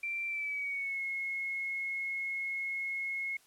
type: tone with pitch glide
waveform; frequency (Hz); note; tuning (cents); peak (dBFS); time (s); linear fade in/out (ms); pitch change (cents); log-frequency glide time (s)
sine; 2353 to 2170; D7 to C#7; +3 to -37; -33; 0.03-3.37; 5; -140; 0.27-1.02
effects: white hiss -64 dBFS RMS until 3.46 s + low-pass 12000 Hz 12 dB/octave